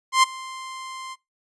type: tone with ADSR envelope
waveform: sawtooth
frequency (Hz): 1046.5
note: C6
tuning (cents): 0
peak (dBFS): -8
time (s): 0.12-1.16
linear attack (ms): 110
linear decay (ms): 14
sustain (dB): -22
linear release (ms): 35
effects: noise-tail reverb RT60 0.2 s tail -21 dB re dry + resampled to 22050 Hz